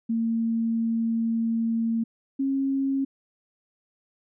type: tone pair in turn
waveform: sine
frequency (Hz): 227.9 / 271.5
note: A#3 / C#4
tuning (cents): -39 / -36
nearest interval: minor third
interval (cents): 303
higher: second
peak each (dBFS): -22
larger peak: neither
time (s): 0.09-2.04 / 2.39-3.05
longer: first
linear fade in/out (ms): 10
effects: none